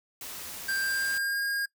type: noise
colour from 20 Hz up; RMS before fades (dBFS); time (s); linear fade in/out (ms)
white; -40; 0.21-1.18; 2
type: tone with pitch glide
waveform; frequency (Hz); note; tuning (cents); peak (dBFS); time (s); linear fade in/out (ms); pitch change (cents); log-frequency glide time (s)
square; 1582 to 1623.7; G6 to G#6; +15 to -40; -28; 0.68-1.66; 10; +45; 0.81-1.43
effects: noise-tail reverb RT60 0.1 s tail -20 dB re dry